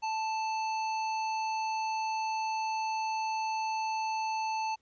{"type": "tone with hard clipping", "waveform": "sine", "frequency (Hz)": 880, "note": "A5", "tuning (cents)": 0, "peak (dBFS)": -32, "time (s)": [0.02, 4.76], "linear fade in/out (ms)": 20, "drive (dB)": 16, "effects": ["pink hiss -74 dBFS RMS until 4.81 s", "resampled to 16000 Hz"]}